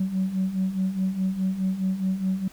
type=beating tone pair; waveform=sine; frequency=185.8 / 190.6 Hz; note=F#3 / G3; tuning=+7 / -48 cents; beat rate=4.8 Hz; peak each=-28 / -23 dBFS; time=0-2.48 s; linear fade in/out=5 ms; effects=tanh soft clip ceiling -17 dBFS + pink hiss -51 dBFS RMS until 2.52 s